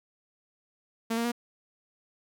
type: tone with pitch steps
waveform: sawtooth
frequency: 227.3 / 232.9 / 238.6 Hz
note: A#3 / A#3 / A#3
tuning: -43 / -1 / +41 cents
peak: -23 dBFS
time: 1.1-1.319 s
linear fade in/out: 10 ms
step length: 73 ms
effects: none